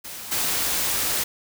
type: noise with level steps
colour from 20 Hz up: white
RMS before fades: -36 / -24 dBFS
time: 0.04-1.24 s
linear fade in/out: 10 ms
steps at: 0.31 s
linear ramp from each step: 10 ms
effects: none